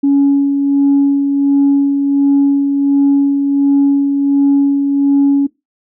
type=tone with tremolo; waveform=sine; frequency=280 Hz; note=C#4; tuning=18 cents sharp; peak=-5 dBFS; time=0.03-5.47 s; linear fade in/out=10 ms; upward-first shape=sine; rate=1.4 Hz; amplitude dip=45%; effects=noise-tail reverb RT60 0.2 s tail -20 dB re dry + tanh soft clip ceiling -4 dBFS